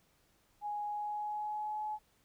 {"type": "tone with pitch glide", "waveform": "sine", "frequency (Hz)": [830.6, 851], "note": ["G#5", "G#5"], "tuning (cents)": [0, 42], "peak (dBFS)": -35, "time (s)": [0.61, 1.99], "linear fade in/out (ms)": 50, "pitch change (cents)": 42, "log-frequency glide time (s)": [0.84, 1.82], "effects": ["pink hiss -71 dBFS RMS until 2.24 s"]}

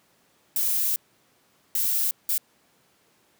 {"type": "noise bursts at uneven times", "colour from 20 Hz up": "violet", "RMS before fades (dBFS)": -24, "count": 3, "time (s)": [[0.56, 0.96], [1.75, 2.11], [2.29, 2.38]], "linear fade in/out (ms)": 2, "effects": ["pink hiss -63 dBFS RMS until 3.39 s", "high-pass 150 Hz 12 dB/octave"]}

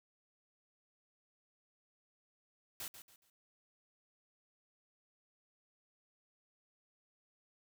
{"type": "noise with echo", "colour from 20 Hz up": "white", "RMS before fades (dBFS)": -44, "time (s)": [2.8, 2.88], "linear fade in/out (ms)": 2, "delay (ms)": 140, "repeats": 3, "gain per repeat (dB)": -10, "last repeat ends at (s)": 3.3, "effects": []}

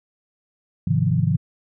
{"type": "chord", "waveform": "sine", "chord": "F minor seventh", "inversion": "first", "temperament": "equal", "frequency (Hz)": [103.83, 130.81, 155.56, 174.61], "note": ["Ab2", "C3", "Eb3", "F3"], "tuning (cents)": [0, 0, 0, 0], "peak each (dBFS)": [-23, -22, -21, -23], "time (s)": [0.87, 1.37], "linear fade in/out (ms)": 5, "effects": []}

